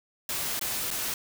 white noise with dropouts, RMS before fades -31 dBFS, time 0.29-1.14 s, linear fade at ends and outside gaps 2 ms, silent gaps 0.594-0.612 / 0.905-0.911 s, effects none

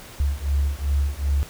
sine beating tone pair, 69.3 / 71.9 Hz, C#2 / D2, 0 / -36 cents, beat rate 2.6 Hz, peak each -22 dBFS, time 0.2-1.43 s, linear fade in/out 0 ms, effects tanh soft clip ceiling -12 dBFS + pink hiss -42 dBFS RMS until 1.49 s

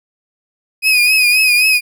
35% pulse tone with vibrato, 2497 Hz, D#7, 6 cents sharp, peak -7 dBFS, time 0.82-1.81 s, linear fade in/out 50 ms, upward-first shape triangle, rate 3.8 Hz, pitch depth 68 cents each way, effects none

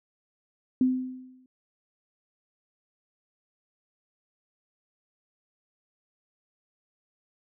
sine tone with exponential decay, 256.3 Hz, C4, 36 cents flat, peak -17 dBFS, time 0.81-1.46 s, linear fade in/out 2 ms, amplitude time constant 140 ms, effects none

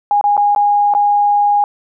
sine tone with dropouts, 821 Hz, G#5, 20 cents flat, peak -9 dBFS, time 0.11-1.64 s, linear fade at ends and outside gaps 1 ms, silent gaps 0.212-0.24 / 0.368-0.377 / 0.549-0.561 / 0.938-0.949 s, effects none

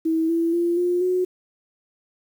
sine tone with pitch steps, 323.2 / 333.2 / 343.6 / 354.3 / 365.3 Hz, E4 / E4 / F4 / F4 / F#4, -34 / +19 / -28 / +25 / -22 cents, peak -18 dBFS, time 0.05-1.25 s, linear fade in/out 10 ms, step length 240 ms, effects 8-bit

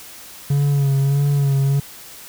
triangle tone with vibrato, 140 Hz, C#3, 18 cents sharp, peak -12 dBFS, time 0.5-1.8 s, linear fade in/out 5 ms, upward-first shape sine, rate 1.6 Hz, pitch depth 39 cents each way, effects white hiss -39 dBFS RMS until 2.28 s

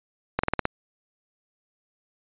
slowing click train, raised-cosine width 0.5 ms, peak -7 dBFS, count 6, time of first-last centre 0.39-0.654 s, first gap 45 ms, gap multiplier 1.08, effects resampled to 8000 Hz

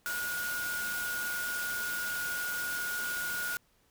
sine tone in noise, 1443 Hz, F#6, 44 cents flat, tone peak -33 dBFS, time 0.06-3.57 s, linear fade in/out 0 ms, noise white, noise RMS -39 dBFS, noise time 0.06-3.57 s, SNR +3 dB, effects pink hiss -69 dBFS RMS until 3.9 s

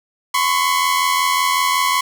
sawtooth tone pair together, 1014.6 / 1100 Hz, B5 / C#6, +46 / -14 cents, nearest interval minor second, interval 140 cents, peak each -14 dBFS, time 0.34-2.01 s, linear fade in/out 5 ms, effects none

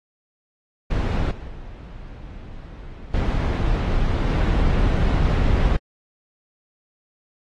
brown noise with level steps, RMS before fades -20 / -34 / -37 / -20 / -18 dBFS, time 0.9-5.77 s, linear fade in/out 10 ms, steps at 1.31 / 1.48 / 3.14 / 4.27 s, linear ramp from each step 2 ms, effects low-pass 4000 Hz 12 dB/octave + AAC 32 kbps

